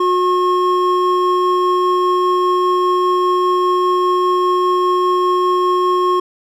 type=tone pair together; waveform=triangle; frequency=362.5 / 1082.5 Hz; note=F#4 / C#6; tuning=-35 / -41 cents; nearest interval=octave + perfect fifth; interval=1894 cents; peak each=-13 dBFS; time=0-6.2 s; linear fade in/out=5 ms; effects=none